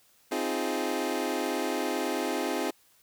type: chord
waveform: 25% pulse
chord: F minor seventh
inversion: second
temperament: equal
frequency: 261.6 / 311.1 / 349.2 / 415.3 Hz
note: C4 / Eb4 / F4 / Ab4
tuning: 0 / 0 / 0 / 0 cents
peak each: -30 dBFS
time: 0.31-2.71 s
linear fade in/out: 10 ms
effects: white hiss -63 dBFS RMS until 3.02 s